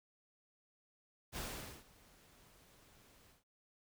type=noise with ADSR envelope; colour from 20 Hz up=pink; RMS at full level=-42 dBFS; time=1.32-3.44 s; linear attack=53 ms; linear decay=460 ms; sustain=-23 dB; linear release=140 ms; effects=none